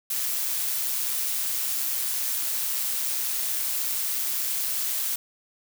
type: noise with amplitude modulation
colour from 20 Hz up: blue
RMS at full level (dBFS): -26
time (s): 0.1-5.16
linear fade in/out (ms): 5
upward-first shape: sine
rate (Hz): 130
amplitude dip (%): 30
effects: none